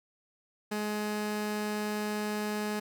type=tone pair together; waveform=25% pulse; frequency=210.5 / 842 Hz; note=G#3 / G#5; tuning=+24 / +24 cents; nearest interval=2 octaves; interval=2400 cents; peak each=-28 / -35 dBFS; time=0.71-2.8 s; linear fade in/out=10 ms; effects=none